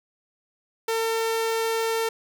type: tone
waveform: sawtooth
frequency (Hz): 451.6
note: A4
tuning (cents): +45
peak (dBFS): -19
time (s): 0.88-2.09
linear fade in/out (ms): 5
effects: none